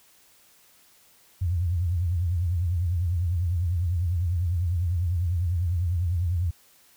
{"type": "tone with vibrato", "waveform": "sine", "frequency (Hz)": 87.3, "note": "F2", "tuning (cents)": 0, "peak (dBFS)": -22, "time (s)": [1.41, 6.51], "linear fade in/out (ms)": 10, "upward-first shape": "triangle", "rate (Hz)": 10, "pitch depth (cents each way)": 160, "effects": ["white hiss -58 dBFS RMS until 6.96 s"]}